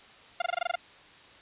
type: tone bursts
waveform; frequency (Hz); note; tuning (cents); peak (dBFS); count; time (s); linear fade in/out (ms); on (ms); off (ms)
sawtooth; 701; F5; +6; -21; 9; 0.4-0.756; 5; 20; 22
effects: white hiss -53 dBFS RMS until 1.41 s + resampled to 8000 Hz